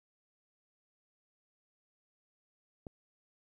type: click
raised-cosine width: 2 ms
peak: -30 dBFS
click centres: 2.868 s
effects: 12-bit